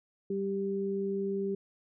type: tone pair together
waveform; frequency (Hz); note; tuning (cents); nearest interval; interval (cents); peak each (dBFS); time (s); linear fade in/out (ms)
sine; 195.4 / 393.4; G3 / G4; -5 / +6; octave; 1211; -34 / -31; 0.3-1.55; 5
effects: none